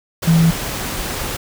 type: tone in noise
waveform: sine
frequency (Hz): 164.81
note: E3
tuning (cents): 0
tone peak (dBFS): -9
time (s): 0.27-0.51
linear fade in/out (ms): 10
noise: pink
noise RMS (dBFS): -24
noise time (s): 0.22-1.37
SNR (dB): +12
effects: none